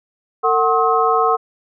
sine tone cluster, 452.6 / 743 / 1071 / 1277 Hz, A4 / F#5 / C6 / D#6, +49 / +7 / +40 / +45 cents, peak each -18 dBFS, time 0.43-1.37 s, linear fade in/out 20 ms, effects none

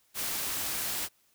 white noise, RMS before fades -33 dBFS, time 0.14-1.09 s, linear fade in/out 50 ms, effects white hiss -68 dBFS RMS until 1.34 s

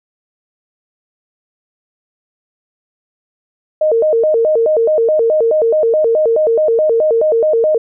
sine tone with vibrato, 532 Hz, C5, 29 cents sharp, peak -9 dBFS, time 3.81-7.78 s, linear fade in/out 5 ms, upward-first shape square, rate 4.7 Hz, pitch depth 260 cents each way, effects none

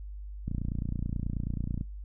click train, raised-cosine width 5 ms, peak -20 dBFS, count 40, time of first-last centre 0.48-1.811 s, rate 29.3 Hz, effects noise-tail reverb RT60 0.2 s tail -24 dB re dry + added 50 Hz sine -38 dBFS peak until 2.04 s

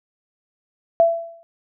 sine tone with exponential decay, 670 Hz, E5, 28 cents sharp, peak -8 dBFS, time 1-1.43 s, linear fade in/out 0 ms, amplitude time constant 93 ms, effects none

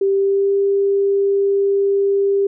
sine tone with pitch glide, 392 to 397 Hz, G4 to G4, 0 to +22 cents, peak -13 dBFS, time 0.01-2.47 s, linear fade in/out 5 ms, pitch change +22 cents, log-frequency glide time 0.12-0.54 s, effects none

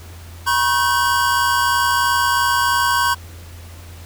square tone cluster, 966 / 1089 / 1538 Hz, B5 / C#6 / G6, -39 / -31 / -33 cents, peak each -20 dBFS, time 0.46-3.15 s, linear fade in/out 20 ms, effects added 85 Hz sine -35 dBFS peak until 4.05 s + pink hiss -43 dBFS RMS until 4.05 s

